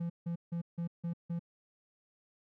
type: tone bursts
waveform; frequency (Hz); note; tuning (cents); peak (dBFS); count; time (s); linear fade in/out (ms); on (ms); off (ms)
triangle; 170; F3; -46; -31; 6; 0-1.394; 10; 99; 160
effects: none